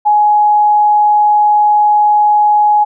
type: tone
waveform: sine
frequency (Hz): 838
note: G#5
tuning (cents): +15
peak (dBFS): -6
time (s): 0.05-2.85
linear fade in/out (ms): 20
effects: none